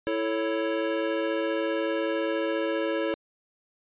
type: chord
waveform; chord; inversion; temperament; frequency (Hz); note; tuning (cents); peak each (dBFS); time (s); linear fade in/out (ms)
square; A major; second; equal; 329.6 / 440 / 554.4; E4 / A4 / C#5; 0 / 0 / 0; -30 / -32 / -30; 0.07-3.14; 0
effects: resampled to 8000 Hz